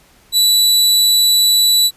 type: tone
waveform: sawtooth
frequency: 3951 Hz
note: B7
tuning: in tune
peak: -6 dBFS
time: 0.32-1.91 s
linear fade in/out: 50 ms
effects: pink hiss -50 dBFS RMS until 1.96 s + resampled to 32000 Hz